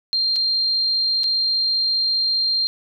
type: tone with dropouts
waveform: sine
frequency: 4185 Hz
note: C8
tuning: in tune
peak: -17 dBFS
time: 0.13-2.67 s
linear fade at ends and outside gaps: 0 ms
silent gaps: 0.359-0.363 / 1.234-1.241 s
effects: none